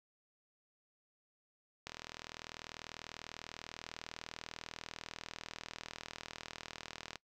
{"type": "click train", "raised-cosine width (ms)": 0.2, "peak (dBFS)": -25, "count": 213, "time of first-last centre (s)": [1.87, 7.157], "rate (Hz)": 40.1, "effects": ["noise-tail reverb RT60 0.1 s tail -21 dB re dry"]}